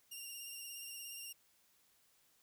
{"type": "tone with vibrato", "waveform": "10% pulse", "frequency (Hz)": 2794, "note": "F7", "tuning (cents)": 0, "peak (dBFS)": -38, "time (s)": [0.11, 1.33], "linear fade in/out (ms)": 10, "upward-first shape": "sine", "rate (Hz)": 17, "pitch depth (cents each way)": 30, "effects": ["white hiss -72 dBFS RMS until 2.42 s"]}